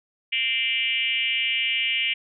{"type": "tone with frequency modulation", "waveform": "sine", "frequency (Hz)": 2600, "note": "E7", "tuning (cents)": -24, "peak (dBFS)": -21, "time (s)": [0.32, 2.14], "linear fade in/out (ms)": 10, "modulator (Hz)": 257, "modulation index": 1.9, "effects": []}